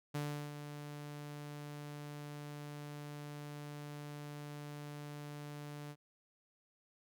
sawtooth tone with ADSR envelope, 146.83 Hz, D3, in tune, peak -32 dBFS, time 0.14-5.96 s, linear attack 12 ms, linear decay 360 ms, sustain -9 dB, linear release 55 ms, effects none

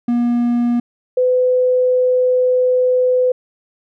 triangle / sine tone pair in turn, 239.4 / 504.3 Hz, A#3 / B4, +46 / +36 cents, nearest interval octave + minor second, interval 1290 cents, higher second, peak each -11 dBFS, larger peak neither, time 0.08-0.8 / 1.17-3.32 s, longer second, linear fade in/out 5 ms, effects none

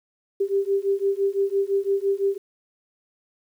sine beating tone pair, 392 / 397.9 Hz, G4 / G4, 0 / +26 cents, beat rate 5.9 Hz, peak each -23 dBFS, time 0.4-2.38 s, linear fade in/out 10 ms, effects 9-bit

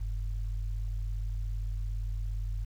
sine tone pair together, 46.44 / 103.83 Hz, F#1 / G#2, +7 / 0 cents, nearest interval octave + major second, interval 1393 cents, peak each -31 / -39 dBFS, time 0-2.65 s, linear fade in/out 10 ms, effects 10-bit

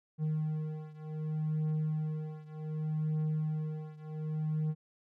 triangle beating tone pair, 154.6 / 155.26 Hz, D#3 / D#3, -11 / -3 cents, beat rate 0.66 Hz, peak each -32 / -34 dBFS, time 0.18-4.75 s, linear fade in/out 50 ms, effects none

